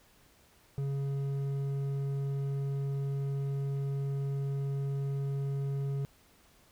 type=tone with hard clipping; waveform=sine; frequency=138.59 Hz; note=C#3; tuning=in tune; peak=-32 dBFS; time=0.78-6.05 s; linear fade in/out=0 ms; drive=6 dB; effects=pink hiss -63 dBFS RMS until 6.71 s